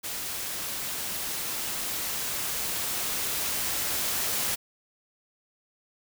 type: noise with level ramp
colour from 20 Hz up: white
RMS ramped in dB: -34 to -28 dBFS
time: 0.03-4.56 s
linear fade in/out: 20 ms
effects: none